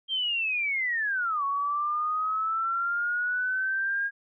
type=linear two-way sweep; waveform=sine; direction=down then up; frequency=3191 to 1107 to 1630 Hz; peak=-25 dBFS; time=0.08-4.11 s; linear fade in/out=50 ms; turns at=1.44 s; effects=none